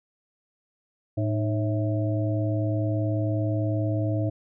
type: harmonic tone with a mistuned harmonic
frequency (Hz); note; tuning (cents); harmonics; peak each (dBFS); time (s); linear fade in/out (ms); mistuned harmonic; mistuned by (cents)
109; A2; -16; 1 / 3 / 5 / 6; -24 / -29 / -35 / -33; 1.17-4.3; 10; 3; -100
effects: none